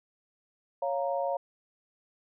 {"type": "chord", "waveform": "sine", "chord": "Bb minor", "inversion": "first", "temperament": "equal", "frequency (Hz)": [554.4, 698.5, 932.3], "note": ["Db5", "F5", "Bb5"], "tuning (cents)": [0, 0, 0], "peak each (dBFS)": [-30, -32, -35], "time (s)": [0.82, 1.37], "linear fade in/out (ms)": 5, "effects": []}